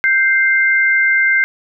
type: tone pair together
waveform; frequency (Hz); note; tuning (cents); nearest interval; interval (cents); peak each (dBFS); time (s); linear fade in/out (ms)
sine; 1568 / 2093; G6 / C7; 0 / 0; perfect fourth; 500; -13; 0.04-1.44; 0
effects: none